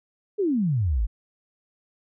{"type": "exponential sweep", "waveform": "sine", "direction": "down", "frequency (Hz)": [435.6, 46.02], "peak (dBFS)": -20, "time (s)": [0.38, 1.07], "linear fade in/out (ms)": 20, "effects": []}